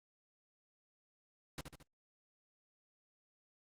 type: noise with echo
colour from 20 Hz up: pink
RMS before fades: -43 dBFS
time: 1.58-1.61 s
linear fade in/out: 2 ms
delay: 73 ms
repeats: 3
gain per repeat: -5 dB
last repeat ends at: 1.829 s
effects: low-pass 11000 Hz 12 dB/octave + Opus 48 kbps